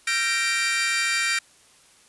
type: chord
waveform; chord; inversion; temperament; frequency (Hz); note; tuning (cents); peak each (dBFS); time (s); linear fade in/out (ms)
sawtooth; G minor seventh; third; equal with one note detuned; 1366.6 / 1568 / 1864.7 / 2349; F6 / G6 / Bb6 / D7; -38 / 0 / 0 / 0; -27 / -26 / -23 / -21; 0.07-1.39; 5
effects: white hiss -55 dBFS RMS until 2.08 s + resampled to 24000 Hz